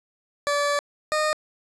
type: tone pair in turn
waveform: 20% pulse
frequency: 577 / 613.6 Hz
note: D5 / D#5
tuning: -31 / -24 cents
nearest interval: minor second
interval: 107 cents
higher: second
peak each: -16 dBFS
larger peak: neither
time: 0.47-0.79 / 1.12-1.33 s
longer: first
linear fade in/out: 0 ms
effects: resampled to 22050 Hz + 9-bit